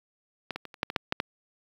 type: clicks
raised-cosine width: 0.3 ms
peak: -16 / -18 / -23 / -29 / -9 / -17 / -8 / -9 / -10 dBFS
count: 9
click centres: 0.507 / 0.56 / 0.653 / 0.742 / 0.831 / 0.901 / 0.962 / 1.124 / 1.201 s
effects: high-pass 100 Hz 12 dB/octave + 8-bit